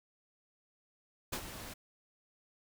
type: noise with ADSR envelope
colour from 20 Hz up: pink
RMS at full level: -35 dBFS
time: 1.32-1.74 s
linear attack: 14 ms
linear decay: 67 ms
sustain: -11 dB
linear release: 12 ms
effects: none